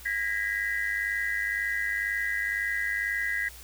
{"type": "tone cluster", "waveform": "sine", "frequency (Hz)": [1637, 1896, 1998], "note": ["G#6", "A#6", "B6"], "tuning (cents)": [-25, 29, 20], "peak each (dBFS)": -31, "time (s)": [0.05, 3.49], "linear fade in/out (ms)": 10, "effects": ["added 60 Hz sine -48 dBFS peak until 3.63 s", "white hiss -48 dBFS RMS until 3.63 s"]}